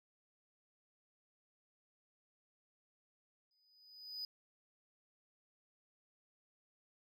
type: tone with exponential growth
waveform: triangle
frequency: 4978 Hz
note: D#8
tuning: in tune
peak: -38 dBFS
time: 3.51-4.25 s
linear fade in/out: 2 ms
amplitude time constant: 160 ms
effects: none